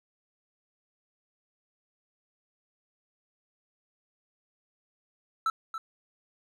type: tone with echo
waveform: triangle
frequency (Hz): 1323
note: E6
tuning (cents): +6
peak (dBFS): -22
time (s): 5.46-5.5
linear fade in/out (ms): 2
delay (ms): 280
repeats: 1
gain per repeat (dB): -9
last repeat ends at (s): 5.78
effects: none